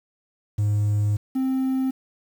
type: tone pair in turn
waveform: triangle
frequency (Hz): 104 / 262.6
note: G#2 / C4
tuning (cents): +3 / +6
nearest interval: octave + major third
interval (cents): 1603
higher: second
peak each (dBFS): -16 / -18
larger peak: first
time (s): 0.58-1.17 / 1.35-1.91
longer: first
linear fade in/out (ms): 10
effects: tanh soft clip ceiling -12 dBFS + 8-bit